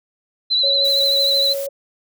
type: tone with vibrato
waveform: sine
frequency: 3999 Hz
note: B7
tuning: 21 cents sharp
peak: -14 dBFS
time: 0.5-1.54 s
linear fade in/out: 20 ms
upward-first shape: triangle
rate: 13 Hz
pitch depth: 50 cents each way
type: tone with tremolo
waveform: sine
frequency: 554.4 Hz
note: C#5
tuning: in tune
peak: -21 dBFS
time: 0.63-1.69 s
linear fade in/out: 10 ms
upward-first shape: sine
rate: 5.6 Hz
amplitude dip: 25%
type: noise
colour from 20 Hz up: blue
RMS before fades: -32 dBFS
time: 0.84-1.67 s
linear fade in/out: 10 ms
effects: none